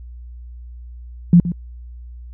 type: tone with echo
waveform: sine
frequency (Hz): 173.4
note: F3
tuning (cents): -12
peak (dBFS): -5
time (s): 1.33-1.4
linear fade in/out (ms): 2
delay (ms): 120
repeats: 1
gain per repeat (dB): -13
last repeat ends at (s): 1.52
effects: added 60 Hz sine -33 dBFS peak until 2.33 s